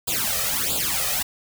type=noise with flanger; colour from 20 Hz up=white; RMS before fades=-24 dBFS; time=0.07-1.23 s; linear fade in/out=10 ms; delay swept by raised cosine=0.25 to 1.65 ms; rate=1.5 Hz; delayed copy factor=+1; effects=none